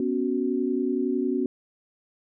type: chord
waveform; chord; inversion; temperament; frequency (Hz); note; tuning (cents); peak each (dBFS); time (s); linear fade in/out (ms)
sine; B suspended second; none; just; 246.9 / 277.8 / 370.4; B3 / C#4 / F#4; 0 / +4 / +2; -27; 0-1.46; 2
effects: none